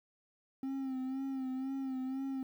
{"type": "tone with vibrato", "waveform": "triangle", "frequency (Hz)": 264.6, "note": "C4", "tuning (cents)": 20, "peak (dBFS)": -33, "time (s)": [0.63, 2.43], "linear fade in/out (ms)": 2, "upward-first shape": "sine", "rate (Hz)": 2, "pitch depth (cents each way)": 41, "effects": ["11-bit"]}